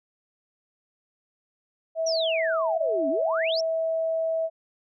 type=tone; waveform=sine; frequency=650 Hz; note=E5; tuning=24 cents flat; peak=-23 dBFS; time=1.95-4.5 s; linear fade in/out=50 ms
type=exponential two-way sweep; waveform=sine; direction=down then up; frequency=6000 to 261.6 to 5830 Hz; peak=-27 dBFS; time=2.06-3.61 s; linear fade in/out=10 ms; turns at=3.09 s
effects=none